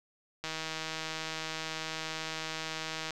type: click train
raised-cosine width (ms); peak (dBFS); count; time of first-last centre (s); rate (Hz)
0.2; -19; 425; 0.44-3.107; 159
effects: none